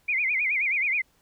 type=tone with vibrato; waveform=sine; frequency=2252 Hz; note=C#7; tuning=27 cents sharp; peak=-22 dBFS; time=0.08-1.02 s; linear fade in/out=10 ms; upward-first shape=sine; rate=9.4 Hz; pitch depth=170 cents each way; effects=pink hiss -65 dBFS RMS until 1.21 s